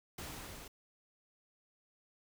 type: noise with level ramp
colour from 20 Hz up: pink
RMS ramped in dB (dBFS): -44 to -51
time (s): 0.18-0.68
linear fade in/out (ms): 5
effects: none